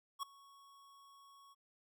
square tone with ADSR envelope, 1108.7 Hz, C#6, in tune, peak -37 dBFS, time 0.19-1.55 s, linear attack 37 ms, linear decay 7 ms, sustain -23 dB, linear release 29 ms, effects none

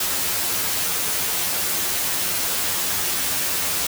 white noise with comb filter, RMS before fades -23 dBFS, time 0-3.87 s, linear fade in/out 5 ms, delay 11 ms, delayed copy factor +0.8, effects none

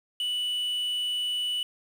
triangle tone with quantisation, 2960 Hz, F#7, in tune, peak -25 dBFS, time 0.2-1.63 s, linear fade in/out 2 ms, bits 8, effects none

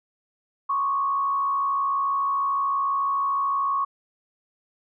sine tone with frequency modulation, 1108.7 Hz, C#6, in tune, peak -21 dBFS, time 0.69-3.85 s, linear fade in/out 10 ms, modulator 66.3 Hz, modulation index 0.55, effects none

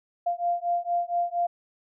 sine beating tone pair, 694 / 698.3 Hz, F5 / F5, -11 / 0 cents, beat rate 4.3 Hz, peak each -27 dBFS, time 0.26-1.47 s, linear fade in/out 10 ms, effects none

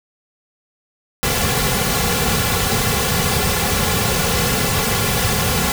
pink noise with comb filter, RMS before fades -18 dBFS, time 1.23-5.72 s, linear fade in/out 0 ms, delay 3.2 ms, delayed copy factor -0.85, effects none

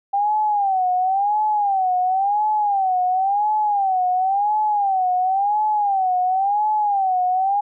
sine tone with vibrato, 789 Hz, G5, 11 cents sharp, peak -16 dBFS, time 0.13-7.61 s, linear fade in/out 10 ms, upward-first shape sine, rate 0.95 Hz, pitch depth 140 cents each way, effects none

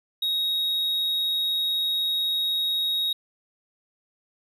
triangle tone, 3774 Hz, A#7, 21 cents sharp, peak -21 dBFS, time 0.22-3.13 s, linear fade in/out 5 ms, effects none

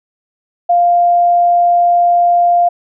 sine tone, 698.5 Hz, F5, in tune, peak -7 dBFS, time 0.69-2.69 s, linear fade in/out 10 ms, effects none

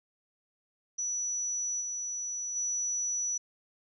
sine tone with level steps, 5910 Hz, F#8, 3 cents flat, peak -30 / -33 / -29 dBFS, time 0.98-3.38 s, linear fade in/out 10 ms, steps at 1.8 / 2.55 s, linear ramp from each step 20 ms, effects none

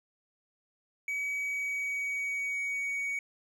triangle tone with pitch glide, 2271 to 2245 Hz, C#7 to C#7, +41 to +21 cents, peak -29 dBFS, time 1.08-3.19 s, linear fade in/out 2 ms, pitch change -20 cents, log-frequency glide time 1.34-2.91 s, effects none

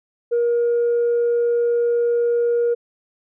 sine tone, 474 Hz, A#4, 29 cents sharp, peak -14 dBFS, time 0.31-2.75 s, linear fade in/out 20 ms, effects tanh soft clip ceiling -13 dBFS

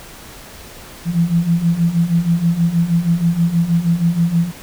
sine beating tone pair, 165.4 / 171.7 Hz, E3 / F3, +6 / -29 cents, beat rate 6.3 Hz, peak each -18 / -14 dBFS, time 1.05-4.52 s, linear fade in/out 50 ms, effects pink hiss -37 dBFS RMS until 4.62 s

